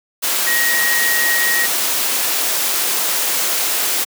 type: tone in noise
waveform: sine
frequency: 1889 Hz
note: A#6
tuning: 22 cents sharp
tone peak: -16 dBFS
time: 0.46-1.67 s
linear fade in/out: 20 ms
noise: white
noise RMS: -18 dBFS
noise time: 0.22-4.05 s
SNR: -1 dB
effects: high-pass 300 Hz 12 dB/octave